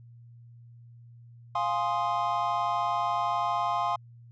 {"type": "chord", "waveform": "triangle", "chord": "F minor seventh", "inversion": "none", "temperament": "equal", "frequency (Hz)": [698.5, 830.6, 1046.5, 1244.5], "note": ["F5", "Ab5", "C6", "Eb6"], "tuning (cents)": [0, 0, 0, 0], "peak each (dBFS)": [-29, -30, -27, -33], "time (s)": [1.55, 3.96], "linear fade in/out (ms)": 5, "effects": ["added 118 Hz sine -48 dBFS peak until 4.31 s", "resampled to 16000 Hz"]}